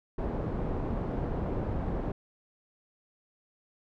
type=low-pass noise; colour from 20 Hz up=pink; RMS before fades=-32 dBFS; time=0.18-2.12 s; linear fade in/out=5 ms; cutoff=650 Hz; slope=12 dB/octave; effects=none